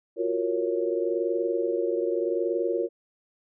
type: chord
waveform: sine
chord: Gb major seventh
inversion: third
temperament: equal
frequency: 349.2 / 370 / 466.2 / 554.4 Hz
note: F4 / Gb4 / Bb4 / Db5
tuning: 0 / 0 / 0 / 0 cents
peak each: -28 / -31 / -28 / -31 dBFS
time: 0.16-2.89 s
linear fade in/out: 50 ms
effects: none